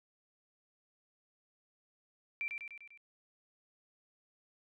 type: tone with echo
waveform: sine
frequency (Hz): 2349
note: D7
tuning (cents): 0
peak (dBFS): -34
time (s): 2.41-2.48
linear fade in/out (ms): 0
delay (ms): 99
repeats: 5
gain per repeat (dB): -4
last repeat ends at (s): 2.975
effects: none